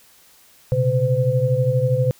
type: tone cluster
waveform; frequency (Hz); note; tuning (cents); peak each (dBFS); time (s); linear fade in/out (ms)
sine; 122.4 / 134.8 / 510; B2 / C#3 / C5; -15 / -48 / -44; -20; 0.72-2.11; 0
effects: white hiss -52 dBFS RMS until 2.19 s

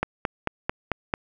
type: click train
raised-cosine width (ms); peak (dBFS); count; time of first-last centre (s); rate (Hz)
0.5; -8; 6; 0.03-1.139; 4.51
effects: none

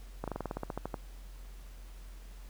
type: slowing click train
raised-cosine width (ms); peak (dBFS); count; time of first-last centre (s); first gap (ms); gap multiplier
1; -21; 13; 0.24-0.942; 37; 1.08
effects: added 44 Hz sine -45 dBFS peak until 2.49 s + pink hiss -59 dBFS RMS until 2.49 s

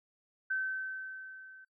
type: tone with level ramp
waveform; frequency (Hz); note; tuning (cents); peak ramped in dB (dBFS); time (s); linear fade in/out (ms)
sine; 1537; G6; -35; -29 to -51; 0.5-1.65; 10
effects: noise-tail reverb RT60 0.1 s tail -23 dB re dry

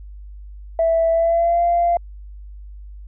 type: tone with pitch glide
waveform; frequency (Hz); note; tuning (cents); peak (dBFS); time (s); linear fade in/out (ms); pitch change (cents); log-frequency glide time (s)
sine; 659.3 to 690.5; E5 to F5; 0 to -20; -13; 0.79-1.97; 2; +80; 1.11-1.62
effects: tanh soft clip ceiling -9 dBFS + added 50 Hz sine -34 dBFS peak until 3.07 s

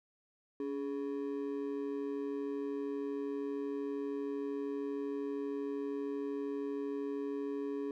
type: ring-modulated tone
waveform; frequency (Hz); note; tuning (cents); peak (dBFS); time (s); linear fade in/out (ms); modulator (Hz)
triangle; 350.6; F4; +7; -30; 0.6-7.91; 2; 66.4
effects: none

